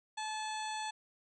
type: harmonic tone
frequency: 865 Hz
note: A5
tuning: 30 cents flat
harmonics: 1 / 2 / 3 / 4 / 5 / 7 / 8 / 9 / 10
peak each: -38 / -46 / -48 / -47 / -49 / -54 / -59 / -51 / -57 dBFS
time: 0.17-0.91 s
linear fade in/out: 10 ms
effects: none